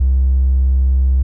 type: tone with tanh clipping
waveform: triangle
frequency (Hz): 65.41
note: C2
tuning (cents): 0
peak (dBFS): -9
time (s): 0-1.23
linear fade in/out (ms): 10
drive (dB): 1
effects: none